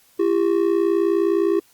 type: ring-modulated tone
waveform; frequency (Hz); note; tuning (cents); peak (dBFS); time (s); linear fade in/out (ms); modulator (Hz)
triangle; 368.2; F#4; -8; -11; 0.19-1.6; 10; 29.9
effects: white hiss -56 dBFS RMS until 1.73 s + Opus 48 kbps